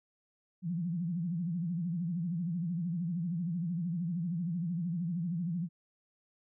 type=tone with vibrato; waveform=sine; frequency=171.7 Hz; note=F3; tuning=29 cents flat; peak=-31 dBFS; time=0.62-5.69 s; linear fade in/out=50 ms; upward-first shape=sine; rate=13 Hz; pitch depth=130 cents each way; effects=none